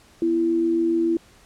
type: tone pair together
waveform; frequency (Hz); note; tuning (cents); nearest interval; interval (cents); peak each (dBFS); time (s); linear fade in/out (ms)
sine; 246.9 / 334; B3 / E4; 0 / +23; perfect fourth; 523; -29 / -18; 0.22-1.17; 2
effects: pink hiss -53 dBFS RMS until 1.45 s + low-pass 10000 Hz 12 dB/octave